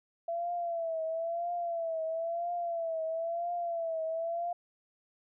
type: tone with vibrato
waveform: sine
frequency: 670 Hz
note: E5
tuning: 28 cents sharp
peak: -31 dBFS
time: 0.28-4.53 s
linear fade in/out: 5 ms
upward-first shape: triangle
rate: 1 Hz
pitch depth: 83 cents each way
effects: none